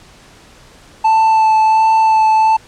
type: tone with vibrato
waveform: triangle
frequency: 880 Hz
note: A5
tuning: in tune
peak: -6 dBFS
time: 1.04-2.57 s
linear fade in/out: 10 ms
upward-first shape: sine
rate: 1.4 Hz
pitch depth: 12 cents each way
effects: pink hiss -43 dBFS RMS until 2.67 s + low-pass 8000 Hz 12 dB/octave